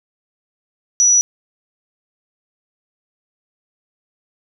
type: tone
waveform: sine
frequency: 5880 Hz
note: F#8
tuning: 12 cents flat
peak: -9 dBFS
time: 1-1.21 s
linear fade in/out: 0 ms
effects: none